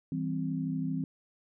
sine chord, C major, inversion first, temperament just, 163.52 / 196.22 / 261.6 Hz, E3 / G3 / C4, -14 / +2 / 0 cents, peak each -33 / -38 / -33 dBFS, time 0.12-1.04 s, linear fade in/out 2 ms, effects none

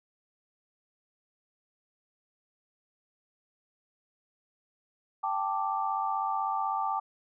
sine chord, G suspended second, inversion none, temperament equal, 784 / 880 / 1174.7 Hz, G5 / A5 / D6, 0 / 0 / 0 cents, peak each -32 dBFS, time 5.23-7 s, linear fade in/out 10 ms, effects none

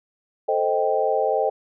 sine chord, A half-diminished seventh, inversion none, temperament equal, 440 / 523.3 / 622.3 / 784 Hz, A4 / C5 / Eb5 / G5, 0 / 0 / 0 / 0 cents, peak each -24 dBFS, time 0.48-1.5 s, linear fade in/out 10 ms, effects none

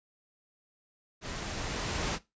pink noise with level ramp, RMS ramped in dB -39 to -31 dBFS, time 1.21-2.19 s, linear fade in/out 50 ms, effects noise-tail reverb RT60 0.2 s tail -17 dB re dry + resampled to 16000 Hz

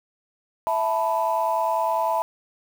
sine chord, E suspended fourth, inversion none, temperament just, 659.3 / 879 / 988.9 Hz, E5 / A5 / B5, 0 / -2 / +2 cents, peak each -24 dBFS, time 0.67-2.22 s, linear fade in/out 0 ms, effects tanh soft clip ceiling -12 dBFS + 7-bit

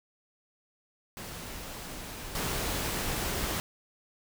pink noise with level steps, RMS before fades -41 / -32 dBFS, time 1.17-3.6 s, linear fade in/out 0 ms, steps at 2.35 s, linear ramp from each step 2 ms, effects none

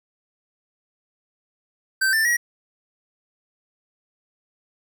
square tone with pitch steps, 1552 / 1778 / 1907 Hz, G6 / A6 / A#6, -18 / +18 / +39 cents, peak -18 dBFS, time 2.01-2.37 s, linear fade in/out 10 ms, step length 120 ms, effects none

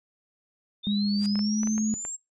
sine linear sweep, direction up, 3564 to 7600 Hz, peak -32 dBFS, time 0.83-2.17 s, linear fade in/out 20 ms
sine tone with pitch glide, 204.7 to 216.5 Hz, G#3 to A3, -25 to -28 cents, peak -23 dBFS, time 0.87-1.94 s, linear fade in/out 0 ms, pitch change +97 cents, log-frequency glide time 1.36-1.6 s
white noise with exponential growth, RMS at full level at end -37 dBFS, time 1.13-1.26 s, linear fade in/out 0 ms, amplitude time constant 27 ms
clicks, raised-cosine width 0.5 ms, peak -24 dBFS, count 6, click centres 1.356 / 1.392 / 1.633 / 1.673 / 1.78 / 2.051 s
effects noise-tail reverb RT60 0.2 s tail -22 dB re dry + resampled to 22050 Hz

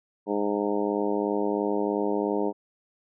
harmonic tone with a mistuned harmonic, 103 Hz, G#2, 14 cents flat, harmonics 2 / 3 / 4 / 5 / 6 / 7 / 8 / 9, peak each -32 / -29 / -28 / -32 / -35 / -37 / -39 / -35 dBFS, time 0.26-2.53 s, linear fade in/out 50 ms, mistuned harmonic 9, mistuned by -22 cents, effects none

